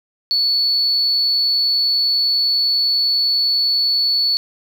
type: tone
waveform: sine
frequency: 4435 Hz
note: C#8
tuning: in tune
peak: -13 dBFS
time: 0.31-4.37 s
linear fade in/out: 0 ms
effects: tanh soft clip ceiling -9 dBFS + 8-bit